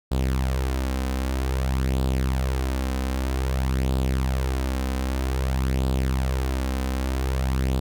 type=tone with flanger; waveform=sawtooth; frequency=65.41 Hz; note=C2; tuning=in tune; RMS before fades=-24 dBFS; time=0.11-7.8 s; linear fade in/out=10 ms; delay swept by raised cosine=0.24 to 3.94 ms; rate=0.52 Hz; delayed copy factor=+0.55; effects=none